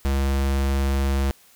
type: tone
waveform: square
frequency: 68.3 Hz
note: C#2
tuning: 25 cents flat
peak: -20 dBFS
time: 0.05-1.31 s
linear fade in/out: 0 ms
effects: white hiss -54 dBFS RMS until 1.55 s